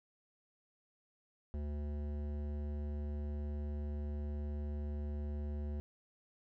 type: tone with hard clipping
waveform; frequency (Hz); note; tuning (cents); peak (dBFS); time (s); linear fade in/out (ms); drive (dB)
triangle; 73.42; D2; 0; -39; 1.54-5.8; 0; 18
effects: none